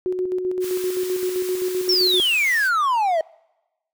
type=tone with tremolo; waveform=sine; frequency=367 Hz; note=F#4; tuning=14 cents flat; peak=-19 dBFS; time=0.06-2.2 s; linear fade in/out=0 ms; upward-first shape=square; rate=7.7 Hz; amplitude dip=40%
type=high-pass noise; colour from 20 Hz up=white; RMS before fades=-35 dBFS; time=0.6-2.71 s; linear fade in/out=50 ms; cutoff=900 Hz; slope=96 dB/octave
type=exponential sweep; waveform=triangle; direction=down; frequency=5588 to 619 Hz; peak=-15 dBFS; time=1.89-3.21 s; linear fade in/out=2 ms
effects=noise-tail reverb RT60 1.0 s tail -26 dB re dry